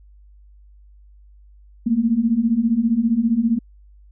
sine beating tone pair, 220 / 235 Hz, A3 / A#3, 0 / +14 cents, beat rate 15 Hz, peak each -20 / -17 dBFS, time 1.86-3.59 s, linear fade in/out 10 ms, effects added 50 Hz sine -45 dBFS peak until 4.11 s

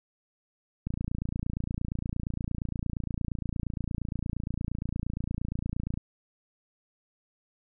click train, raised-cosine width 5 ms, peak -19 dBFS, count 147, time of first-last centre 0.87-5.975 s, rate 28.6 Hz, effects none

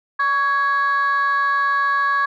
sine tone pair together, 1123.2 / 1661.2 Hz, C#6 / G#6, +22 / 0 cents, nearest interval perfect fifth, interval 678 cents, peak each -16 / -18 dBFS, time 0.19-2.26 s, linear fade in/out 10 ms, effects tanh soft clip ceiling -12 dBFS

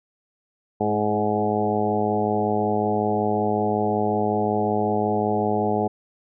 harmonic tone with a mistuned harmonic, 105.4 Hz, G#2, 26 cents sharp, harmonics 1 / 2 / 3 / 4 / 5 / 6 / 7 / 8, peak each -31 / -26 / -30 / -25 / -31 / -30 / -26 / -29 dBFS, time 0.8-5.88 s, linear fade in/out 10 ms, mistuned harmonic 3, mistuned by +22 cents, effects none

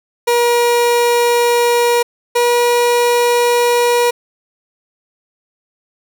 30% pulse tone pair in turn, 477.7 / 481 Hz, A#4 / B4, +42 / -46 cents, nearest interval unison, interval 12 cents, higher second, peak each -8 dBFS, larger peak neither, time 0.27-2.03 / 2.35-4.11 s, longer neither, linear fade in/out 10 ms, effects none

